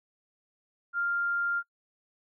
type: tone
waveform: sine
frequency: 1396.9 Hz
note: F6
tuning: in tune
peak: -26 dBFS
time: 0.93-1.63 s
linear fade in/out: 50 ms
effects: noise-tail reverb RT60 0.1 s tail -24 dB re dry